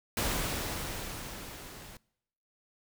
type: noise with level ramp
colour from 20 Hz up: pink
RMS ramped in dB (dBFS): -30 to -49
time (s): 0.17-1.97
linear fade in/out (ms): 2
effects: noise-tail reverb RT60 0.8 s tail -24 dB re dry